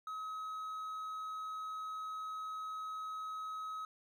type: tone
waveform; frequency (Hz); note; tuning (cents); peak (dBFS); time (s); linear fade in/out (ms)
triangle; 1276; D#6; +43; -38; 0.07-3.85; 2
effects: none